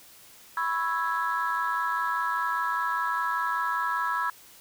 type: chord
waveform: sine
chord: C# minor seventh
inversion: third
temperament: equal with one note detuned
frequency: 987.8 / 1092.8 / 1318.5 / 1661.2 Hz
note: B5 / C#6 / E6 / G#6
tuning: 0 / -25 / 0 / 0 cents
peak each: -29 / -32 / -29 / -30 dBFS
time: 0.57-4.3 s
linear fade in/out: 2 ms
effects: tanh soft clip ceiling -18 dBFS + white hiss -52 dBFS RMS until 4.6 s